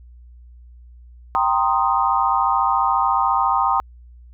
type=chord; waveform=sine; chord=C minor seventh; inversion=second; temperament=equal; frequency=784 / 932.3 / 1046.5 / 1244.5 Hz; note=G5 / Bb5 / C6 / Eb6; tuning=0 / 0 / 0 / 0 cents; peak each=-21 dBFS; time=1.35-3.8 s; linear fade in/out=0 ms; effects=added 60 Hz sine -41 dBFS peak until 4.33 s